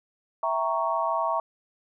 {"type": "chord", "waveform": "sine", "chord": "E diminished seventh", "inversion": "none", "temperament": "equal", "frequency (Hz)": [659.3, 784, 932.3, 1108.7], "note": ["E5", "G5", "Bb5", "Db6"], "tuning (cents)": [0, 0, 0, 0], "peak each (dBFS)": [-28, -34, -28, -28], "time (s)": [0.43, 1.4], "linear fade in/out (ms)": 2, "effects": []}